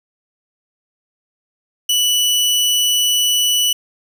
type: tone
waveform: sawtooth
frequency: 2960 Hz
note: F#7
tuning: in tune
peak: -10 dBFS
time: 1.89-3.73 s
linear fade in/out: 5 ms
effects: none